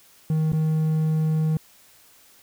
triangle tone with dropouts, 157.1 Hz, D#3, 17 cents sharp, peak -17 dBFS, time 0.3-1.57 s, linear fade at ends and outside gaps 2 ms, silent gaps 0.521-0.531 s, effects white hiss -54 dBFS RMS until 2.42 s

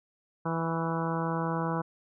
harmonic tone with a mistuned harmonic, 164.81 Hz, E3, in tune, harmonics 1 / 2 / 3 / 4 / 5 / 6 / 7 / 8 / 9, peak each -31 / -36 / -36 / -40 / -38 / -36 / -40 / -40 / -43 dBFS, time 0.45-1.82 s, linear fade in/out 10 ms, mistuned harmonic 7, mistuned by -30 cents, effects none

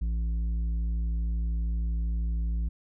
sine tone with tanh clipping, 56.4 Hz, A1, 44 cents sharp, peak -27 dBFS, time 0.01-2.69 s, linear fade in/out 10 ms, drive 7 dB, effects none

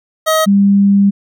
25% pulse / sine tone pair in turn, 633 / 199.38 Hz, D#5 / G3, +30 / +30 cents, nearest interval octave + minor sixth, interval 2000 cents, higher first, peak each -6 dBFS, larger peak neither, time 0.26-0.46 / 0.46-1.11 s, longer second, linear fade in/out 20 ms, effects none

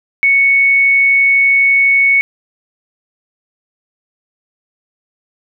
sine tone, 2217 Hz, C#7, in tune, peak -7 dBFS, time 0.23-2.21 s, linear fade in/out 0 ms, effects none

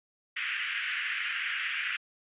pink band-pass noise, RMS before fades -33 dBFS, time 0.36-1.97 s, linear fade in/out 10 ms, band 1500 to 3000 Hz, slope 48 dB/octave, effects resampled to 8000 Hz

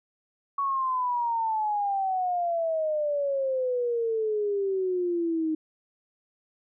sine exponential sweep, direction down, 1123 to 311.1 Hz, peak -24 dBFS, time 0.58-5.55 s, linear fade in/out 5 ms, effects none

